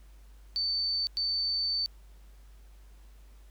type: tone bursts at uneven times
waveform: sine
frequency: 4544 Hz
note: C#8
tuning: 42 cents sharp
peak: -27 dBFS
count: 2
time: 0.56-1.07 / 1.17-1.86 s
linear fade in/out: 0 ms
effects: added 50 Hz sine -50 dBFS peak until 3.5 s + pink hiss -65 dBFS RMS until 3.5 s